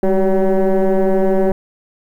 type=tone with frequency modulation; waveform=sine; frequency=185.8 Hz; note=F#3; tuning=7 cents sharp; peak=-8 dBFS; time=0.03-1.52 s; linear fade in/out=2 ms; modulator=192 Hz; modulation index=2.3; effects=tanh soft clip ceiling -10 dBFS + 8-bit